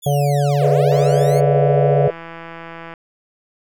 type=linear two-way sweep; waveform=10% pulse; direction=down then up; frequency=3520 to 293.7 to 2258 Hz; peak=-24 dBFS; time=0.02-1.41 s; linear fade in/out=20 ms; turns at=0.69 s
type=harmonic tone; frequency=143.2 Hz; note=D3; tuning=43 cents flat; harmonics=1 / 3 / 4 / 5; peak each=-15 / -24 / -21 / -22 dBFS; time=0.06-2.08 s; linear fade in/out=5 ms
type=chord; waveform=sine; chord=E dominant seventh; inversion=first; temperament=equal with one note detuned; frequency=415.3 / 493.9 / 599.3 / 659.3 Hz; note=G#4 / B4 / D5 / E5; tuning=0 / 0 / +35 / 0 cents; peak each=-21 / -19 / -21 / -23 dBFS; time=0.61-2.11 s; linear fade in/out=10 ms
type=click train; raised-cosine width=0.5 ms; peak=-19 dBFS; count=336; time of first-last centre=0.92-2.938 s; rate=166 Hz
effects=none